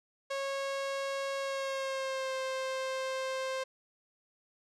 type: tone with pitch glide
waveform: sawtooth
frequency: 548 to 525.7 Hz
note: C#5 to C5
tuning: -20 to +8 cents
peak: -29 dBFS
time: 0.3-3.64 s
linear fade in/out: 10 ms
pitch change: -72 cents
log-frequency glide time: 1.39-2.36 s
effects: low-pass 7000 Hz 12 dB/octave